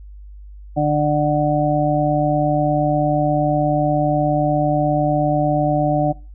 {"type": "harmonic tone", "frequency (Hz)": 148.6, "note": "D3", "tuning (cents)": 21, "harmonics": [1, 2, 4, 5], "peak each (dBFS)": [-20, -20, -20, -20], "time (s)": [0.76, 6.13], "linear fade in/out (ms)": 20, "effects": ["noise-tail reverb RT60 0.3 s tail -20 dB re dry", "added 50 Hz sine -35 dBFS peak until 6.34 s"]}